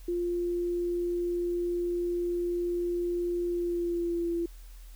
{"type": "tone with pitch glide", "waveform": "sine", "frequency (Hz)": [349.2, 340.2], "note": ["F4", "F4"], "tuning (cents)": [0, -45], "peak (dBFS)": -27, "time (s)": [0.08, 4.46], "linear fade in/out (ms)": 5, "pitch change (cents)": -45, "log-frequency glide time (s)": [3.47, 4.33], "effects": ["added 41 Hz sine -44 dBFS peak until 4.95 s", "white hiss -59 dBFS RMS until 4.95 s"]}